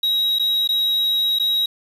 triangle tone with dropouts, 3827 Hz, A#7, 45 cents sharp, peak -15 dBFS, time 0.03-1.66 s, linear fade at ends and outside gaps 5 ms, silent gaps 0.387-0.395 / 0.676-0.689 / 1.388-1.397 s, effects resampled to 32000 Hz + 7-bit

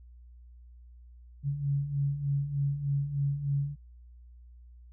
sine beating tone pair, 138.59 / 141.89 Hz, C#3 / C#3, 0 / +41 cents, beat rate 3.3 Hz, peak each -34 / -28 dBFS, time 1.43-3.76 s, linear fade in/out 50 ms, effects added 60 Hz sine -49 dBFS peak until 4.92 s

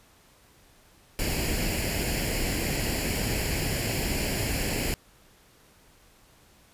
pink noise with comb filter, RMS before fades -28 dBFS, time 1.19-4.94 s, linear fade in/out 0 ms, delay 0.41 ms, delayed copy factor +0.7, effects pink hiss -58 dBFS RMS until 6.73 s + resampled to 32000 Hz

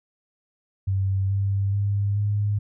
sine tone with pitch steps, 96.6 / 98.74 / 100.94 / 103.18 Hz, G2 / G2 / G#2 / G#2, -25 / +13 / -49 / -11 cents, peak -20 dBFS, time 0.87-2.59 s, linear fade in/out 10 ms, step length 430 ms, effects none

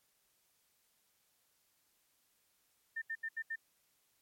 sine tone bursts, 1800 Hz, A6, 39 cents sharp, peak -36 dBFS, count 5, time 2.96-3.559 s, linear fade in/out 10 ms, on 59 ms, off 76 ms, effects white hiss -75 dBFS RMS until 4.21 s + MP3 64 kbps

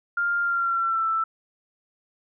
sine tone with pitch glide, 1400 to 1326 Hz, F6 to E6, +4 to +10 cents, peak -21 dBFS, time 0.17-1.24 s, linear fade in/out 5 ms, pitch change -94 cents, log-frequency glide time 0.42-1.08 s, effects none

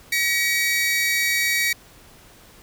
sawtooth tone pair together, 1908 / 2267 Hz, A#6 / C#7, +40 / +38 cents, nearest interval minor third, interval 298 cents, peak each -19 / -18 dBFS, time 0.12-1.73 s, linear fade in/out 5 ms, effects pink hiss -49 dBFS RMS until 2.62 s

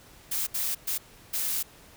blue noise bursts at uneven times, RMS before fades -29 dBFS, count 4, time 0.31-0.47 / 0.54-0.75 / 0.87-0.98 / 1.33-1.63 s, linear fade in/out 10 ms, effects pink hiss -53 dBFS RMS until 1.96 s

